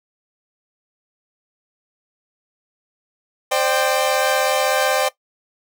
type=chord; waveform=sawtooth; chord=C suspended second; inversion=none; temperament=equal with one note detuned; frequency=523.3 / 599.3 / 784 Hz; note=C5 / D5 / G5; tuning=0 / +35 / 0 cents; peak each=-17 dBFS; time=3.51-5.09 s; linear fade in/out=10 ms; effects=noise-tail reverb RT60 0.1 s tail -17 dB re dry